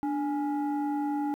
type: tone pair together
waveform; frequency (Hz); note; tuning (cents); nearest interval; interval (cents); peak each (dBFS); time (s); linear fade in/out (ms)
sine; 293.7 / 830.6; D4 / G#5; 0 / 0; octave + tritone; 1800; -26 / -30; 0.03-1.34; 0
effects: tanh soft clip ceiling -24 dBFS + 10-bit